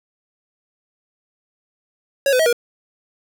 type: tone with pitch steps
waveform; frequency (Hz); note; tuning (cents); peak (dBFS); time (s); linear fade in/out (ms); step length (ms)
square; 553 / 506 / 640 / 476.9; C#5 / B4 / D#5 / A#4; -4 / +42 / +49 / +39; -14; 2.26-2.528; 2; 67
effects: none